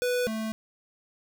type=tone pair in turn; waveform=square; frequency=493.9 / 220 Hz; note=B4 / A3; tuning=0 / 0 cents; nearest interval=octave + major second; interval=1400 cents; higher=first; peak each=-25 / -30 dBFS; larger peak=first; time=0.02-0.27 / 0.27-0.52 s; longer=neither; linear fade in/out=0 ms; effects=none